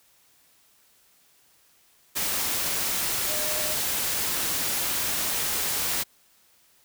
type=tone in noise; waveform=sine; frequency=611 Hz; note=D#5; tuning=32 cents flat; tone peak=-35 dBFS; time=3.28-3.75 s; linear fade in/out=20 ms; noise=white; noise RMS=-27 dBFS; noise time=2.15-6.04 s; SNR=-11 dB; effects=white hiss -61 dBFS RMS until 6.84 s